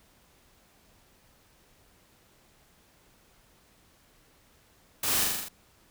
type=noise with echo; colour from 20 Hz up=white; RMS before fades=-29 dBFS; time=5.03-5.24 s; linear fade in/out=5 ms; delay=41 ms; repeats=6; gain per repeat=-2 dB; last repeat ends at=5.486 s; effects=pink hiss -62 dBFS RMS until 5.9 s